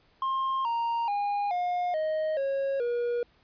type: tone with pitch steps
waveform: triangle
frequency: 1063 / 930.8 / 815 / 713.6 / 624.8 / 547.1 / 479 Hz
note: C6 / A#5 / G#5 / F5 / D#5 / C#5 / A#4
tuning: +27 / -3 / -33 / +37 / +7 / -23 / +47 cents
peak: -24 dBFS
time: 0.22-3.23 s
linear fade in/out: 2 ms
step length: 430 ms
effects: pink hiss -64 dBFS RMS until 3.43 s + resampled to 11025 Hz